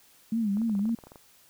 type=tone with vibrato; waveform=sine; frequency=213.6 Hz; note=G#3; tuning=49 cents sharp; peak=-24 dBFS; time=0.32-0.95 s; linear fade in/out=5 ms; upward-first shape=sine; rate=3.8 Hz; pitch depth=140 cents each way
type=clicks; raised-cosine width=1 ms; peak=-33 dBFS; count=12; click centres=0.571 / 0.617 / 0.696 / 0.752 / 0.793 / 0.855 / 0.893 / 0.988 / 1.038 / 1.07 / 1.119 / 1.158 s
effects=white hiss -59 dBFS RMS until 1.49 s